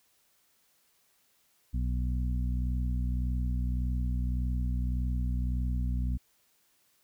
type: harmonic tone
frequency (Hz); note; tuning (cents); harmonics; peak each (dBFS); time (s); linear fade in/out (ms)
61.74; B1; 0; 1 / 2 / 3 / 4; -28 / -36 / -40 / -41; 1.73-6.18; 20
effects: white hiss -69 dBFS RMS until 7.03 s